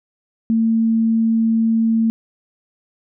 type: tone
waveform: sine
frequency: 225.5 Hz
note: A3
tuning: 43 cents sharp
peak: -13 dBFS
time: 0.5-2.1 s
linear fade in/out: 0 ms
effects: none